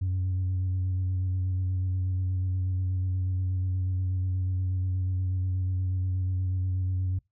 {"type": "tone with vibrato", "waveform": "sine", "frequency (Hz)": 92.5, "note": "F#2", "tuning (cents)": 0, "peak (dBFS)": -23, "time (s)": [0.01, 7.19], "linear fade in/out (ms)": 10, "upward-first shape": "square", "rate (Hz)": 8.3, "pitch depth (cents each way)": 17, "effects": ["noise-tail reverb RT60 0.2 s tail -25 dB re dry", "tanh soft clip ceiling -23 dBFS"]}